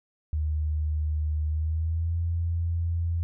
sine tone with pitch glide, 76.6 to 84.5 Hz, D#2 to E2, -27 to +43 cents, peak -24 dBFS, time 0.33-3.23 s, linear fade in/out 0 ms, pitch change +170 cents, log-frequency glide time 1.46-2.17 s, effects none

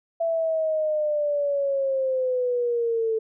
sine linear sweep, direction down, 668 to 440 Hz, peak -21 dBFS, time 0.2-3.19 s, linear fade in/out 10 ms, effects none

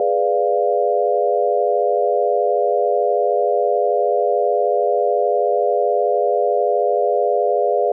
sine chord, G# diminished seventh, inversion none, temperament equal, 415.3 / 493.9 / 587.3 / 698.5 Hz, G#4 / B4 / D5 / F5, 0 / 0 / 0 / 0 cents, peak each -20 dBFS, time 0-7.92 s, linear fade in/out 2 ms, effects none

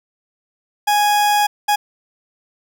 40% pulse tone bursts at uneven times, 830 Hz, G#5, 1 cent flat, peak -12 dBFS, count 2, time 0.87-1.47 / 1.68-1.76 s, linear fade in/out 10 ms, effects none

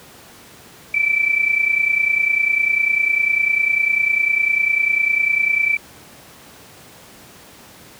sine tone pair together, 2319 / 2349 Hz, D7 / D7, -22 / 0 cents, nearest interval unison, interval 22 cents, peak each -16 / -20 dBFS, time 0.94-5.77 s, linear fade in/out 5 ms, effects pink hiss -43 dBFS RMS until 7.99 s + high-pass 100 Hz 12 dB/octave

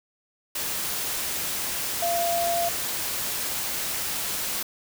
sine tone in noise, 686 Hz, F5, 31 cents flat, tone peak -23 dBFS, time 2.02-2.69 s, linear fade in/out 5 ms, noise white, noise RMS -29 dBFS, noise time 0.55-4.63 s, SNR +3 dB, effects none

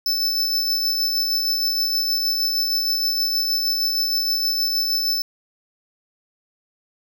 square tone with tremolo, 5274 Hz, E8, in tune, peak -18 dBFS, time 0.06-5.22 s, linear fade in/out 2 ms, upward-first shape sine, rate 6.4 Hz, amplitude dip 30%, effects none

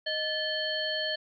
harmonic tone with a mistuned harmonic, 622.3 Hz, D#5, in tune, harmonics 1 / 3 / 5 / 7, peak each -34 / -34 / -34 / -34 dBFS, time 0.06-1.16 s, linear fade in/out 10 ms, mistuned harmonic 3, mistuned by -120 cents, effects none

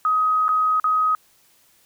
sine tone with dropouts, 1260 Hz, D#6, 21 cents sharp, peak -16 dBFS, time 0.05-1.15 s, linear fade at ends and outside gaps 1 ms, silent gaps 0.482-0.49 / 0.799-0.842 s, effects white hiss -58 dBFS RMS until 1.85 s

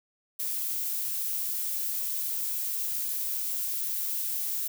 violet noise, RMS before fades -31 dBFS, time 0.39-4.68 s, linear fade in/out 10 ms, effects none

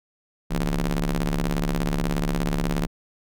sawtooth ring-modulated tone, 71.7 Hz, D2, 41 cents flat, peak -15 dBFS, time 0.5-2.87 s, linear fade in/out 20 ms, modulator 99.2 Hz, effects none

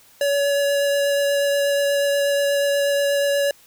square tone with vibrato, 566 Hz, C#5, 36 cents sharp, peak -18 dBFS, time 0.21-3.51 s, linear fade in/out 2 ms, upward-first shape triangle, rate 8.3 Hz, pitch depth 11 cents each way, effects white hiss -52 dBFS RMS until 3.66 s

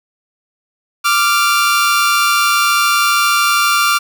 sawtooth tone pair together, 1174.7 / 1387.3 Hz, D6 / F6, 0 / -12 cents, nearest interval minor third, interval 288 cents, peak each -10 dBFS, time 1.04-3.99 s, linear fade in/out 20 ms, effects none

